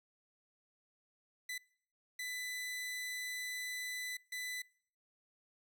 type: tone bursts at uneven times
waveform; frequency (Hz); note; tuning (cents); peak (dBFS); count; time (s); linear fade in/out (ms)
sawtooth; 1997; B6; +19; -36; 3; 1.49-1.58 / 2.19-4.17 / 4.32-4.62; 5
effects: noise-tail reverb RT60 0.6 s tail -24 dB re dry